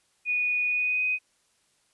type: tone with pitch glide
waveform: sine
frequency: 2467 to 2503 Hz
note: D#7 to D#7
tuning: -15 to +10 cents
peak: -23 dBFS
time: 0.25-1.19 s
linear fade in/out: 50 ms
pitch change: +25 cents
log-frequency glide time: 0.68-1.04 s
effects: white hiss -68 dBFS RMS until 1.93 s + resampled to 24000 Hz